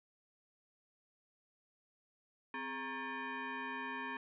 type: tone with frequency modulation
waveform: sine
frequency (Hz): 416.9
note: G#4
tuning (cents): +7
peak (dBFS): -39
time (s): 2.54-4.17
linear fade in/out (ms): 2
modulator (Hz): 677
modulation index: 2.9
effects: none